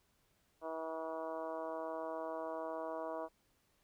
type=harmonic tone with a mistuned harmonic; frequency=161.2 Hz; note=E3; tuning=38 cents flat; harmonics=2 / 3 / 4 / 5 / 6 / 7 / 8 / 9; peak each=-48 / -46 / -42 / -52 / -47 / -50 / -59 / -58 dBFS; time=0.61-3.29 s; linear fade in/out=50 ms; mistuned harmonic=8; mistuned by=-34 cents; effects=pink hiss -75 dBFS RMS until 3.83 s